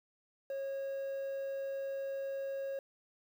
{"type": "tone with quantisation", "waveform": "triangle", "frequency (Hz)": 546, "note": "C#5", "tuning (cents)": -26, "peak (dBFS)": -34, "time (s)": [0.5, 2.79], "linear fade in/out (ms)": 2, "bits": 10, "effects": []}